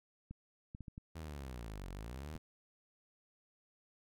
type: clicks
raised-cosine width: 5 ms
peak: -34 dBFS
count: 6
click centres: 0.31 / 0.749 / 0.807 / 0.882 / 0.979 / 2.355 s
type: linear two-way sweep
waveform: sawtooth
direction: down then up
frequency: 82.8 to 43.65 to 82.8 Hz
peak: -40 dBFS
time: 1.15-2.38 s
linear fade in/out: 10 ms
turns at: 1.89 s
effects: none